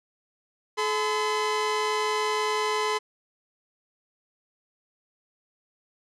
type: tone pair together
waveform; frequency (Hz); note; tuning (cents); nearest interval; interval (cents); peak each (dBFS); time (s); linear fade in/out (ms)
sawtooth; 428.4 / 1019; A4 / C6; -46 / -46; octave + minor third; 1500; -23; 0.77-2.99; 20
effects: low-pass 7000 Hz 12 dB/octave